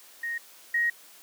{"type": "tone pair in turn", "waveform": "sine", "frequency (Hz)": [1864.7, 1883.1], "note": ["A#6", "A#6"], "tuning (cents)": [0, 17], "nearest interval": "unison", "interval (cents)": 17, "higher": "second", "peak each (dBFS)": [-29, -22], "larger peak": "second", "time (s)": [[0.23, 0.38], [0.74, 0.9]], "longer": "second", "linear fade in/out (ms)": 5, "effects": ["white hiss -52 dBFS RMS until 1.22 s", "high-pass 300 Hz 12 dB/octave"]}